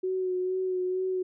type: tone with vibrato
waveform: sine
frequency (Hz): 370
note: F#4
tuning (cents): 0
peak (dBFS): -26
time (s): 0.03-1.23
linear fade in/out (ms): 10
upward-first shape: sine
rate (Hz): 2.2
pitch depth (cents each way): 23
effects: none